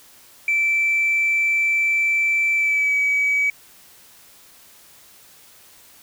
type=tone with pitch glide; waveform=sine; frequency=2330 to 2278 Hz; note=D7 to C#7; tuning=-14 to +47 cents; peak=-15 dBFS; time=0.48-3.5 s; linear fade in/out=2 ms; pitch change=-39 cents; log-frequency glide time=2.55-2.96 s; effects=tanh soft clip ceiling -13 dBFS + white hiss -49 dBFS RMS until 6.02 s